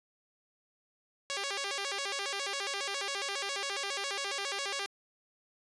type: tone with vibrato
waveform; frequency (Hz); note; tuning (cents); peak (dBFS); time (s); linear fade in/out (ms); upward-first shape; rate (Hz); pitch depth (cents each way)
5% pulse; 470.6; A#4; +16; -22; 1.3-4.86; 0; square; 7.3; 290
effects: resampled to 22050 Hz